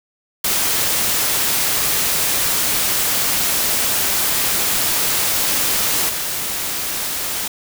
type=noise with level steps; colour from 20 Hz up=white; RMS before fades=-18 / -23 dBFS; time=0.44-7.48 s; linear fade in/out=5 ms; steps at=6.09 s; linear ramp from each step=2 ms; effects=none